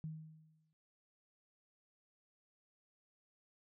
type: tone with exponential decay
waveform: sine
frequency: 157.4 Hz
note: D#3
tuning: 20 cents sharp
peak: -39 dBFS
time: 0.04-0.73 s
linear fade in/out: 0 ms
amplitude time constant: 150 ms
effects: none